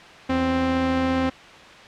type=tone pair together; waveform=sawtooth; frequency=82.5 / 262.1 Hz; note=E2 / C4; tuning=+2 / +3 cents; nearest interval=octave + minor sixth; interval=2001 cents; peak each=-26 / -16 dBFS; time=0.29-1.3 s; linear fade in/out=10 ms; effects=white hiss -43 dBFS RMS until 1.87 s + low-pass 3000 Hz 12 dB/octave